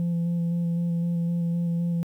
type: tone with vibrato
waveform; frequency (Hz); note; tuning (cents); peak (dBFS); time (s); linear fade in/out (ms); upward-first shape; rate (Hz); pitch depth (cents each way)
sine; 170.6; F3; -40; -20; 0-2.03; 0; square; 3.9; 12
effects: tanh soft clip ceiling -22 dBFS + 10-bit